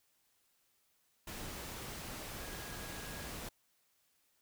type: tone in noise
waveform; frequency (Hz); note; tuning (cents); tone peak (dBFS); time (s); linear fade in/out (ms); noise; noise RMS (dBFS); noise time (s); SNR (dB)
sine; 1648; G#6; -14; -54; 2.38-3.29; 5; pink; -45; 1.27-3.49; -12
effects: white hiss -75 dBFS RMS until 4.41 s